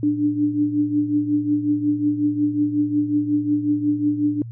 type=tone with tremolo; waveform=sine; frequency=295.5 Hz; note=D4; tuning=11 cents sharp; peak=-14 dBFS; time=0.03-4.42 s; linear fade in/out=2 ms; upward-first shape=triangle; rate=5.5 Hz; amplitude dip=75%; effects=added 116 Hz sine -31 dBFS peak until 4.51 s